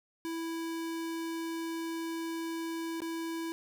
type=tone with dropouts; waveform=square; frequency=329.6 Hz; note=E4; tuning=in tune; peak=-35 dBFS; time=0.25-3.52 s; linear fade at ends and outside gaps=0 ms; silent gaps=3.004-3.019 s; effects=none